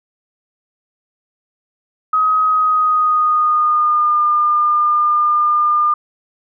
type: tone with pitch glide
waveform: sine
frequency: 1264 to 1205.5 Hz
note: D#6 to D6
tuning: +27 to +45 cents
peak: -11 dBFS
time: 2.13-5.94 s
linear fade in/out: 5 ms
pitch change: -82 cents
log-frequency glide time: 2.43-4.22 s
effects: none